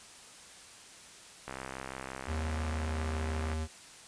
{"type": "click train", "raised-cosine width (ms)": 0.5, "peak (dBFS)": -24, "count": 136, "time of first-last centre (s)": [1.48, 3.532], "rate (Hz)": 65.8}
{"type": "tone", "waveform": "square", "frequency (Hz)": 78.8, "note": "D#2", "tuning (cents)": 23, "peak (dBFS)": -33, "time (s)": [2.26, 3.68], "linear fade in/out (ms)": 50}
{"effects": ["white hiss -52 dBFS RMS until 4.07 s", "resampled to 22050 Hz"]}